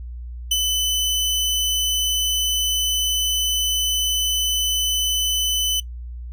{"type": "tone with ADSR envelope", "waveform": "sawtooth", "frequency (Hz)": 3013, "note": "F#7", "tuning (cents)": 31, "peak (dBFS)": -12, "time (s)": [0.51, 5.8], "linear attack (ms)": 6, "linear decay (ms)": 47, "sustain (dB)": -3, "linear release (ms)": 3, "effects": ["noise-tail reverb RT60 0.1 s tail -20 dB re dry", "added 60 Hz sine -30 dBFS peak until 6.32 s"]}